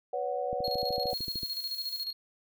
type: chord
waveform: sine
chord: B suspended second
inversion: none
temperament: equal with one note detuned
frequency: 493.9 / 564.1 / 740 Hz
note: B4 / C#5 / F#5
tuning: 0 / +30 / 0 cents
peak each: -34 dBFS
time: 0.13-1.14 s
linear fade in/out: 5 ms
type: click train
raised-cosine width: 3 ms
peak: -28 dBFS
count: 13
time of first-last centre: 0.53-1.432 s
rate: 13.3 Hz
type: tone with tremolo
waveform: triangle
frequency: 4283 Hz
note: C8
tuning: 40 cents sharp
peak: -30 dBFS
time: 0.64-2.13 s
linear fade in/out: 5 ms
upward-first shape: square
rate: 14 Hz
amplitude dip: 60%
type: noise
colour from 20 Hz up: violet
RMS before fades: -46 dBFS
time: 1.09-2.05 s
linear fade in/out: 20 ms
effects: none